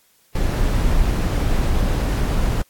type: noise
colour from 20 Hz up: brown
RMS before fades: -18 dBFS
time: 0.35-2.62 s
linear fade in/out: 5 ms
effects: white hiss -58 dBFS RMS until 2.69 s + AAC 64 kbps